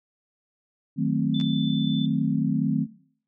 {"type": "chord", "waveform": "sine", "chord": "D# diminished seventh", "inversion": "none", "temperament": "equal", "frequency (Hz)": [155.56, 185, 220, 261.6], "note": ["D#3", "F#3", "A3", "C4"], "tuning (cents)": [0, 0, 0, 0], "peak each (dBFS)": [-26, -28, -27, -26], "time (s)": [0.96, 2.87], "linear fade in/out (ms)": 50}
{"type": "tone", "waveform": "sine", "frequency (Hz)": 3520, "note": "A7", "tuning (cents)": 0, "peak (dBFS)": -32, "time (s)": [1.34, 2.06], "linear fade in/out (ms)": 5}
{"type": "clicks", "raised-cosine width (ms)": 0.2, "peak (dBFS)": -24, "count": 2, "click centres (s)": [1.401, 1.412]}
{"effects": ["noise-tail reverb RT60 0.6 s tail -21 dB re dry"]}